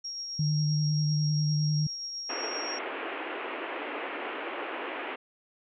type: tone with tremolo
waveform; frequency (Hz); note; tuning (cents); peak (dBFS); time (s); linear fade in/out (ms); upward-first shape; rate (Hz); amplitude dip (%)
sine; 5588; F8; 0; -33; 0.04-2.79; 10; triangle; 7.6; 30
type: tone with vibrato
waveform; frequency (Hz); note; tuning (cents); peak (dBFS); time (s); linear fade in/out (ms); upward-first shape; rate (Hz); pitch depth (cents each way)
sine; 150.9; D3; +47; -24; 0.39-1.87; 5; sine; 10; 22
type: band-pass noise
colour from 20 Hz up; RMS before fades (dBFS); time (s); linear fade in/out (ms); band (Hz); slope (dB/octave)
pink; -36; 2.29-5.16; 10; 290 to 2900; 48
effects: none